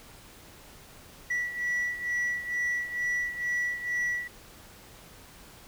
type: beating tone pair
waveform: sine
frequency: 1949 / 1951.2 Hz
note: B6 / B6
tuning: -23 / -21 cents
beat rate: 2.2 Hz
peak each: -27 / -31 dBFS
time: 1.3-4.28 s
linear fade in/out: 10 ms
effects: tanh soft clip ceiling -25 dBFS + pink hiss -51 dBFS RMS until 5.67 s